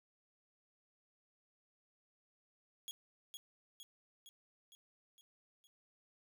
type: tone with echo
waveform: sawtooth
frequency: 3322 Hz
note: G#7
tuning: in tune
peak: -40 dBFS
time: 2.88-2.91 s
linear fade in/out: 0 ms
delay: 460 ms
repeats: 6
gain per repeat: -4 dB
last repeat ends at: 5.67 s
effects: none